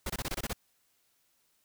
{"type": "noise bursts", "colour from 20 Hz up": "pink", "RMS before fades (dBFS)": -34, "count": 8, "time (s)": [0.06, 0.532], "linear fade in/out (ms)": 5, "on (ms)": 38, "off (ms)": 24, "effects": ["white hiss -72 dBFS RMS until 1.64 s"]}